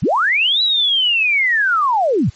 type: linear two-way sweep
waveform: sine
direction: up then down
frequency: 79.1 to 3970 to 79.1 Hz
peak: -12 dBFS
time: 0.02-2.3 s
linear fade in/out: 10 ms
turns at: 0.62 s
effects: white hiss -47 dBFS RMS until 2.35 s + MP3 32 kbps